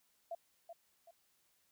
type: tone with echo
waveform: sine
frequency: 675 Hz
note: E5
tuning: 41 cents sharp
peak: -39 dBFS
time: 0.31-0.35 s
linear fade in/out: 5 ms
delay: 380 ms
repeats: 2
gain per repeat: -8 dB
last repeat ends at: 1.11 s
effects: white hiss -75 dBFS RMS until 1.71 s